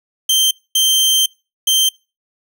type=tone bursts at uneven times; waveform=sawtooth; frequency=3136 Hz; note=G7; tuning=in tune; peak=-8 dBFS; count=3; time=0.29-0.51 / 0.75-1.26 / 1.67-1.89 s; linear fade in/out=5 ms; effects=noise-tail reverb RT60 0.3 s tail -25 dB re dry